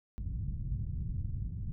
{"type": "low-pass noise", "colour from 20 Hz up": "white", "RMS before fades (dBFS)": -36, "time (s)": [0.18, 1.72], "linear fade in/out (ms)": 0, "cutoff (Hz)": 130, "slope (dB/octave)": 24, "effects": []}